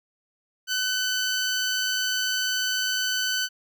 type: tone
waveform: 15% pulse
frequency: 1509 Hz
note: F#6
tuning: 34 cents sharp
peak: -17 dBFS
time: 0.67-3.49 s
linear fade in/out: 50 ms
effects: none